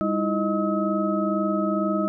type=tone cluster; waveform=sine; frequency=200.4 / 315.8 / 337.9 / 624 / 1281 Hz; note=G3 / D#4 / E4 / D#5 / E6; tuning=+38 / +26 / +43 / +5 / -50 cents; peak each=-25 / -27 / -31 / -27 / -29 dBFS; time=0.01-2.08 s; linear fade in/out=0 ms; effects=none